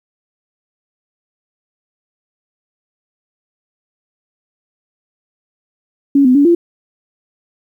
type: tone with pitch steps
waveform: sine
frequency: 279.4 / 253.4 / 284.8 / 342.6 Hz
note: C#4 / B3 / C#4 / F4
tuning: +14 / +45 / +47 / -33 cents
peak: -6 dBFS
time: 6.15-6.55 s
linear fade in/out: 5 ms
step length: 100 ms
effects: 8-bit